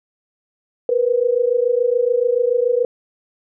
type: tone pair together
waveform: sine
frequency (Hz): 472.6 / 499.6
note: A#4 / B4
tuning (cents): +24 / +20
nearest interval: minor second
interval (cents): 96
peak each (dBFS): -17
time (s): 0.89-2.85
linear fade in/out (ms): 2
effects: none